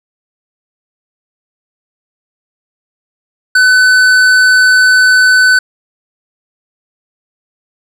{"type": "tone with hard clipping", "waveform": "triangle", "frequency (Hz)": 1507, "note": "F#6", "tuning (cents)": 31, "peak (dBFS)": -6, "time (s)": [3.55, 5.59], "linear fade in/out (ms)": 5, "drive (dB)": 14, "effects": []}